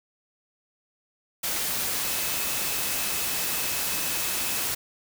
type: tone in noise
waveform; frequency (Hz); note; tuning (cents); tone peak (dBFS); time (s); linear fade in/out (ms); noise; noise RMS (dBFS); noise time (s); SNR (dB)
sine; 2584; E7; -35; -39; 2.04-4.63; 10; white; -28; 1.43-4.75; -14
effects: none